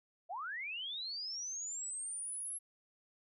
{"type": "linear sweep", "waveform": "sine", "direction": "up", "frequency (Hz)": [622.3, 11175], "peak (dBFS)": -39, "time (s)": [0.29, 2.59], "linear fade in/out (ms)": 20, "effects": []}